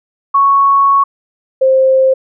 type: tone pair in turn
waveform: sine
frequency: 1108.7 / 526.9 Hz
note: C#6 / C5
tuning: 0 / +12 cents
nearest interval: octave + minor second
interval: 1288 cents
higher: first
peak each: -6 dBFS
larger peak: neither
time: 0.34-1.04 / 1.61-2.14 s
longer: first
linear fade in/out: 10 ms
effects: none